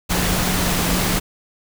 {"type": "tone in noise", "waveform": "sine", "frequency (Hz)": 179.8, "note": "F#3", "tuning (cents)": -49, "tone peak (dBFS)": -24, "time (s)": [0.09, 1.2], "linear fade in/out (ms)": 20, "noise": "pink", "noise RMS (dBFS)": -20, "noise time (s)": [0.09, 1.2], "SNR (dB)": -7, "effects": []}